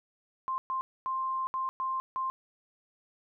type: tone bursts at uneven times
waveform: sine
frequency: 1051 Hz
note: C6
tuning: 7 cents sharp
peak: -29 dBFS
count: 6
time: 0.48-0.58 / 0.7-0.81 / 1.06-1.47 / 1.54-1.69 / 1.8-2 / 2.16-2.3 s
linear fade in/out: 0 ms
effects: none